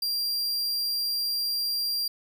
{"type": "tone", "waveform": "45% pulse", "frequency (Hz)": 4755, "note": "D8", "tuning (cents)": 21, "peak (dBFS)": -25, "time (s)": [0.02, 2.08], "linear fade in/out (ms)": 5, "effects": []}